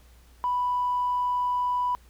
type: tone with tanh clipping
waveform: triangle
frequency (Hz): 987.8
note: B5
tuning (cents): 0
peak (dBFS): -23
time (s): 0.44-1.95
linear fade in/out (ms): 0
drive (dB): 4
effects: added 60 Hz sine -52 dBFS peak until 2.09 s + pink hiss -60 dBFS RMS until 2.09 s